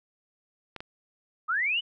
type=clicks; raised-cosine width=0.3 ms; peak=-22 dBFS; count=2; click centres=0.763 / 0.805 s
type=linear sweep; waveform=sine; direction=up; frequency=1200 to 3033 Hz; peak=-24 dBFS; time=1.48-1.81 s; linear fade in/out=20 ms
effects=none